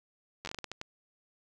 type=slowing click train; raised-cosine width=0.2 ms; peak=-21 dBFS; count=10; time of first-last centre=0.45-0.814 s; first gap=10 ms; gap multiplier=1.33; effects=none